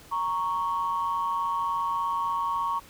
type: tone pair together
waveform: sine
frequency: 932.1 / 1108.7 Hz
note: A#5 / C#6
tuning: 0 / 0 cents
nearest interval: minor third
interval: 300 cents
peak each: -28 / -26 dBFS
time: 0.11-2.8 s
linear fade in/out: 20 ms
effects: tanh soft clip ceiling -19 dBFS + pink hiss -51 dBFS RMS until 2.89 s